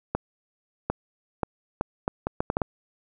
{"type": "accelerating click train", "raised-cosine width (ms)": 1, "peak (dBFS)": -10, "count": 10, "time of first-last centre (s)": [0.15, 2.618], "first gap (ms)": 750, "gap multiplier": 0.71, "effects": []}